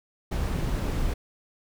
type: noise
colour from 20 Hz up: brown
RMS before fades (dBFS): -27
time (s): 0.31-1.14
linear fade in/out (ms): 10
effects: none